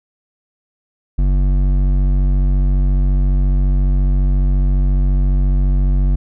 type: tone with hard clipping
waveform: triangle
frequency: 47.25 Hz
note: F#1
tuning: 37 cents sharp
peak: -13 dBFS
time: 1.18-6.16 s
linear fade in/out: 10 ms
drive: 14 dB
effects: none